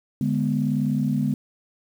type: chord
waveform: sine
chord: G# diminished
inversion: second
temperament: equal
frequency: 146.83 / 207.7 / 246.9 Hz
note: D3 / G#3 / B3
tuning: 0 / 0 / 0 cents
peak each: -24 dBFS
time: 0.21-1.34 s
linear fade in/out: 2 ms
effects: tanh soft clip ceiling -10 dBFS + 8-bit